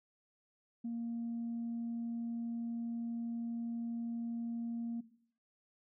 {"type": "tone", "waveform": "sine", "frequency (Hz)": 233.1, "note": "A#3", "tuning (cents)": 0, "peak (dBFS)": -35, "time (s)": [0.84, 5.01], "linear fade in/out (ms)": 10, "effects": ["noise-tail reverb RT60 0.6 s tail -17 dB re dry", "tanh soft clip ceiling -33 dBFS"]}